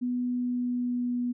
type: tone with pitch glide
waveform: sine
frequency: 246.9 to 244.3 Hz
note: B3 to B3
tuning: 0 to -19 cents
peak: -26 dBFS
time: 0.01-1.33 s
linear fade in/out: 20 ms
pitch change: -19 cents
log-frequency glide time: 0.31-1.2 s
effects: none